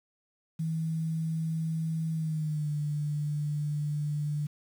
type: tone with pitch glide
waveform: sine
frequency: 161 to 148.49 Hz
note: E3 to D3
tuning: -41 to +19 cents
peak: -28 dBFS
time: 0.59-4.47 s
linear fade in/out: 10 ms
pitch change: -140 cents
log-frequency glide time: 2.13-2.71 s
effects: 9-bit